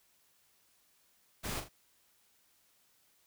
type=noise with echo; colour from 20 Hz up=pink; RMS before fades=-38 dBFS; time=1.43-1.61 s; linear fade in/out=20 ms; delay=40 ms; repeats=2; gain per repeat=-8 dB; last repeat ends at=1.69 s; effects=white hiss -70 dBFS RMS until 3.26 s